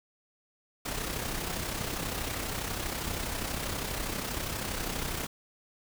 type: noise with amplitude modulation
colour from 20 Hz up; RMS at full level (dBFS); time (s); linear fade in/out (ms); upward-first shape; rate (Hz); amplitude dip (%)
pink; -32; 0.85-5.27; 10; sine; 32.4; 50
effects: none